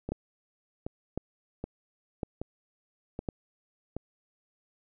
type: two click trains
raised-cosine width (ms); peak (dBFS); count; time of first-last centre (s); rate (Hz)
2; -21 / -18; 6 / 4; 0.09-3.966 / 0.12-3.288; 1.29 / 0.947
effects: none